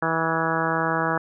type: harmonic tone with a mistuned harmonic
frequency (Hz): 162.8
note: E3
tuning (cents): -21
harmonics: 1 / 2 / 3 / 4 / 5 / 6 / 7 / 8 / 9 / 10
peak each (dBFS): -30 / -30 / -30 / -30 / -30 / -30 / -30 / -30 / -30 / -30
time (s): 0.02-1.18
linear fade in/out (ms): 5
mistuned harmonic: 10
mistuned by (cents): +40
effects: none